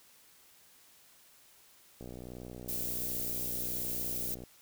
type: click train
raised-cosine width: 2 ms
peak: -32 dBFS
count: 150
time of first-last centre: 2.01-4.437 s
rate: 61.4 Hz
type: noise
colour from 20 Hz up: violet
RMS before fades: -36 dBFS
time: 2.68-4.35 s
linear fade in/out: 10 ms
effects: white hiss -61 dBFS RMS until 4.61 s